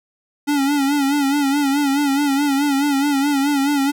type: tone with vibrato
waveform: square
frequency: 281.7 Hz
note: C#4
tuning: 28 cents sharp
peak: -16 dBFS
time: 0.47-3.92 s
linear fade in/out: 20 ms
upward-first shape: sine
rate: 4.7 Hz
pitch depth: 71 cents each way
effects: none